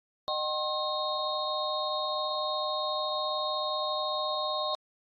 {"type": "tone cluster", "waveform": "sine", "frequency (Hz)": [612, 762, 1068, 3737, 4196], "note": ["D#5", "G5", "C6", "A#7", "C8"], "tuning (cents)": [-29, -49, 35, 4, 4], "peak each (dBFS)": [-33, -38, -33, -35, -39], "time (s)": [0.28, 4.75], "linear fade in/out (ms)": 0, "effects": ["AAC 32 kbps"]}